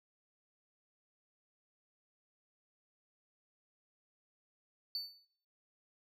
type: tone with exponential decay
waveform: triangle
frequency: 4500 Hz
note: C#8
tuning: 25 cents sharp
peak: -31 dBFS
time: 4.95-5.25 s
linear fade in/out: 1 ms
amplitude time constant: 64 ms
effects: noise-tail reverb RT60 0.6 s tail -20 dB re dry + tanh soft clip ceiling -30 dBFS